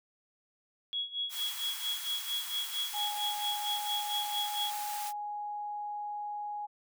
sine tone with tremolo, 3337 Hz, G#7, 8 cents sharp, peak -30 dBFS, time 0.93-4.7 s, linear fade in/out 0 ms, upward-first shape sine, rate 4.4 Hz, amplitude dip 85%
white high-pass noise, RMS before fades -41 dBFS, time 1.29-5.13 s, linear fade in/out 50 ms, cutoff 820 Hz, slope 48 dB/octave
sine tone, 830.6 Hz, G#5, in tune, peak -35 dBFS, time 2.93-6.67 s, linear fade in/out 20 ms
effects none

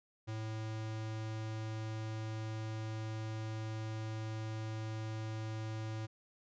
square tone, 109.8 Hz, A2, 3 cents flat, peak -39 dBFS, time 0.27-6.07 s, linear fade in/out 20 ms, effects resampled to 16000 Hz

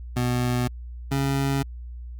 25% pulse tone pair in turn, 123.47 / 137.52 Hz, B2 / C#3, 0 / -13 cents, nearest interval major second, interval 187 cents, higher second, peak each -18 dBFS, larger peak neither, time 0.16-0.68 / 1.11-1.63 s, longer neither, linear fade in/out 10 ms, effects added 60 Hz sine -34 dBFS peak until 2.19 s

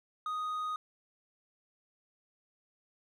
sine tone with hard clipping, 1245 Hz, D#6, 1 cent sharp, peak -34 dBFS, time 0.26-0.76 s, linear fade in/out 2 ms, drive 3 dB, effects none

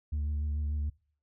sine tone with vibrato, 74.3 Hz, D2, 21 cents sharp, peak -26 dBFS, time 0.12-0.9 s, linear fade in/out 10 ms, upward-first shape sine, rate 6.8 Hz, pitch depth 27 cents each way, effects noise-tail reverb RT60 0.5 s tail -26 dB re dry + tanh soft clip ceiling -28 dBFS

